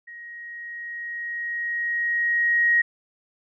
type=tone with level ramp; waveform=sine; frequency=1886 Hz; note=A#6; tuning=20 cents sharp; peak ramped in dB=-38 to -15 dBFS; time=0.07-2.82 s; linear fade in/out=10 ms; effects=none